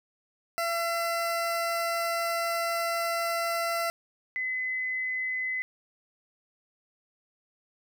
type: tone pair in turn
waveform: 20% pulse / sine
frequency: 676 / 2026 Hz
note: E5 / B6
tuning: +43 / +44 cents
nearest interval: octave + perfect fifth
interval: 1901 cents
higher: second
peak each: -22 / -28 dBFS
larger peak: first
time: 0.58-3.9 / 4.36-5.62 s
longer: first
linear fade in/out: 0 ms
effects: none